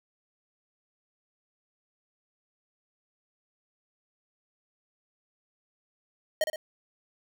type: tone with echo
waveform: square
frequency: 623 Hz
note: D#5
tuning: 2 cents sharp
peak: -23 dBFS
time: 6.41-6.44 s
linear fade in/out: 2 ms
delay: 60 ms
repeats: 2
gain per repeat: -6 dB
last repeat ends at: 6.56 s
effects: none